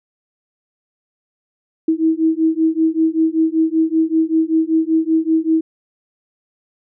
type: beating tone pair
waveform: sine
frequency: 318.9 / 324.1 Hz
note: D#4 / E4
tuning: +43 / -29 cents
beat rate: 5.2 Hz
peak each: -16 dBFS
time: 1.88-5.61 s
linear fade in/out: 5 ms
effects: none